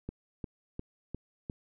click train, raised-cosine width 3 ms, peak -24 dBFS, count 5, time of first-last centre 0.09-1.498 s, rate 2.84 Hz, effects none

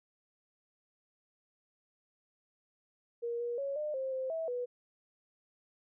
sine tone with pitch steps, 471.1 / 477.2 / 555 / 603 / 529 / 522 / 650 / 491.3 Hz, A#4 / A#4 / C#5 / D5 / C5 / C5 / E5 / B4, +18 / +41 / +2 / +46 / +19 / -4 / -24 / -9 cents, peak -33 dBFS, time 3.22-4.66 s, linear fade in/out 20 ms, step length 180 ms, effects none

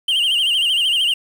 triangle tone with vibrato, 2980 Hz, F#7, 12 cents sharp, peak -13 dBFS, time 0.08-1.14 s, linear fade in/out 5 ms, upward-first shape sine, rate 13 Hz, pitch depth 120 cents each way, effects 7-bit

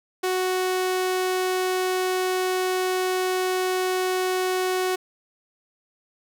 sawtooth tone, 370 Hz, F#4, in tune, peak -18 dBFS, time 0.23-4.96 s, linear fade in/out 10 ms, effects none

